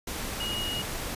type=tone in noise; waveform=sine; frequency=2883 Hz; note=F#7; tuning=46 cents flat; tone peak=-31 dBFS; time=0.4-0.82 s; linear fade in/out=5 ms; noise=pink; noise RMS=-34 dBFS; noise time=0.07-1.15 s; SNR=0 dB; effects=resampled to 32000 Hz